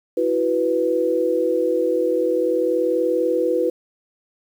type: chord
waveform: sine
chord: E suspended second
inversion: none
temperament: equal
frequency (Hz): 329.6 / 370 / 493.9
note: E4 / F#4 / B4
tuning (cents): 0 / 0 / 0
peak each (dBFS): -23 / -23 / -19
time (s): 0.17-3.7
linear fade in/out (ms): 5
effects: 8-bit